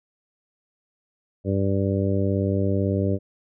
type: harmonic tone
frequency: 98 Hz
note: G2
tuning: in tune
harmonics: 1 / 2 / 3 / 4 / 5 / 6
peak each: -23 / -26 / -28 / -29 / -30 / -31 dBFS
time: 1.44-3.19 s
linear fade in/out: 50 ms
effects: none